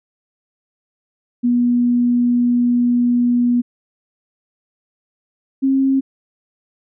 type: tone pair in turn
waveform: sine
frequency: 242.5 / 268.6 Hz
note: B3 / C4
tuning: -31 / +46 cents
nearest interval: major second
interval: 177 cents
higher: second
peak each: -12 / -12 dBFS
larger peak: neither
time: 1.43-3.62 / 5.62-6.01 s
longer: first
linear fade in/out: 20 ms
effects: none